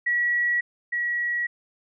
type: tone pair in turn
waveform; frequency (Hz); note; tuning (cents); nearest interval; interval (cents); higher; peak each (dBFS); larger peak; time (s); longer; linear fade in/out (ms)
sine; 1927 / 1920.1; B6 / B6; -43 / -49; unison; 6; first; -20 / -23; first; 0.06-0.61 / 0.92-1.47; neither; 10
effects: none